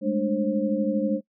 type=tone cluster; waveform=sine; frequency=204.7 / 217.2 / 296.8 / 533 Hz; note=G#3 / A3 / D4 / C5; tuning=-25 / -22 / +18 / +32 cents; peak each=-27 dBFS; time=0.01-1.21 s; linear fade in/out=50 ms; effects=noise-tail reverb RT60 0.1 s tail -22 dB re dry